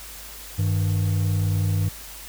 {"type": "tone pair together", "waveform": "triangle", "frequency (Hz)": [99, 157.37], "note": ["G2", "D#3"], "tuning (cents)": [18, 20], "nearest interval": "minor sixth", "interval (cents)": 802, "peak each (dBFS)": [-18, -25], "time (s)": [0.58, 1.89], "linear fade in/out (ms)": 10, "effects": ["added 50 Hz sine -44 dBFS peak until 2.28 s", "white hiss -40 dBFS RMS until 2.28 s"]}